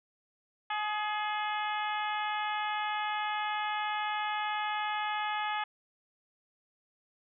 harmonic tone with a mistuned harmonic, 423.1 Hz, G#4, 32 cents sharp, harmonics 2 / 3 / 4 / 5 / 6 / 7 / 8, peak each -33 / -37 / -39 / -41 / -43 / -44 / -45 dBFS, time 0.7-5.64 s, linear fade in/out 5 ms, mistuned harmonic 3, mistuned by -22 cents, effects none

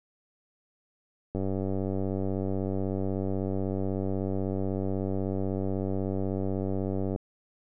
click train, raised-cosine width 2 ms, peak -18 dBFS, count 560, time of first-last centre 1.35-7.161 s, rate 96.2 Hz, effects none

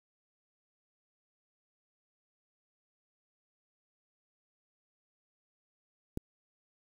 click, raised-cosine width 3 ms, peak -21 dBFS, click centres 6.174 s, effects 8-bit

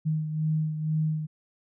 sine beating tone pair, 155.56 / 157.66 Hz, D#3 / D#3, 0 / +23 cents, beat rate 2.1 Hz, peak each -25 / -33 dBFS, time 0.05-1.27 s, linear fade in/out 20 ms, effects none

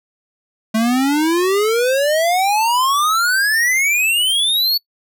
square exponential sweep, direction up, 216.5 to 4483 Hz, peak -14 dBFS, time 0.74-4.78 s, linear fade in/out 10 ms, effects noise-tail reverb RT60 0.1 s tail -25 dB re dry

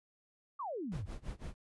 sine exponential sweep, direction down, 1234 to 82.9 Hz, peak -37 dBFS, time 0.59-1.06 s, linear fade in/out 10 ms
brown noise with tremolo, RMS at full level -41 dBFS, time 0.92-1.54 s, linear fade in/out 0 ms, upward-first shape sine, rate 6 Hz, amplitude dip 95%
effects resampled to 24000 Hz

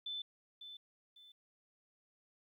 sine tone with echo, 3520 Hz, A7, in tune, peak -39 dBFS, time 0.06-0.22 s, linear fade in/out 5 ms, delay 550 ms, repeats 2, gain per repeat -9 dB, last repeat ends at 1.32 s, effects 13-bit

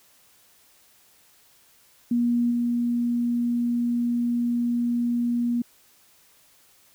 sine tone with level steps, 239 Hz, A#3, 43 cents sharp, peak -19 / -21 dBFS, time 2.11-5.62 s, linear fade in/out 5 ms, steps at 2.5 s, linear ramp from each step 20 ms, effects white hiss -58 dBFS RMS until 6.94 s

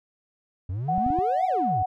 triangle exponential two-way sweep, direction up then down, 85 to 788 to 85 Hz, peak -25 dBFS, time 0.69-1.83 s, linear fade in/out 5 ms, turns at 1.46 s
sine tone with vibrato, 740 Hz, F#5, in tune, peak -22 dBFS, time 0.88-1.86 s, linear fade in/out 10 ms, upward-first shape sine, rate 2.3 Hz, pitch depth 9 cents each way
clicks, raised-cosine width 5 ms, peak -20 dBFS, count 4, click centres 0.98 / 1.064 / 1.104 / 1.188 s
effects none

